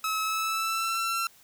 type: tone with pitch glide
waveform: sawtooth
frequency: 1291 to 1350.5 Hz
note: E6 to E6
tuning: -37 to +42 cents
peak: -23 dBFS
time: 0.04-1.27 s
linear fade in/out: 2 ms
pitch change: +79 cents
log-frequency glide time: 0.21-1.03 s
effects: white hiss -57 dBFS RMS until 1.43 s